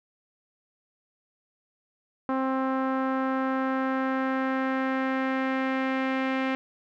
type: tone with low-pass filter sweep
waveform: sawtooth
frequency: 263.9 Hz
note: C4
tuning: 15 cents sharp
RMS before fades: -27 dBFS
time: 2.29-6.55 s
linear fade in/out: 0 ms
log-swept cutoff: 1200 to 2300 Hz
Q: 2
effects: none